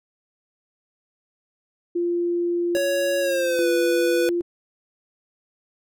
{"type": "tone with tremolo", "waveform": "sine", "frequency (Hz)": 346.7, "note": "F4", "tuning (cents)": -13, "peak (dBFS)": -20, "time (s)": [1.95, 4.42], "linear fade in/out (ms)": 10, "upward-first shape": "square", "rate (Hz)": 0.61, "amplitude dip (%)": 60}
{"type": "tone with pitch glide", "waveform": "square", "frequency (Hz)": [557, 493.4], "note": ["C#5", "B4"], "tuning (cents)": [8, -2], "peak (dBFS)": -21, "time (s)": [2.75, 4.29], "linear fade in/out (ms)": 0, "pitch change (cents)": -210, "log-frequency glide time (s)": [3.2, 3.68]}
{"effects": []}